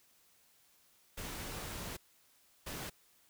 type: noise bursts at uneven times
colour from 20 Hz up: pink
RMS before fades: -43 dBFS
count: 2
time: 1.17-1.97 / 2.66-2.9 s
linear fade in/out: 10 ms
effects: white hiss -68 dBFS RMS until 3.29 s